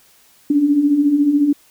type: beating tone pair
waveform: sine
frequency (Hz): 277.2 / 291.2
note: C#4 / D4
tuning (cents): 0 / -15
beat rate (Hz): 14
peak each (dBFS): -20 / -12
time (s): 0.5-1.53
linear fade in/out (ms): 5
effects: white hiss -52 dBFS RMS until 1.7 s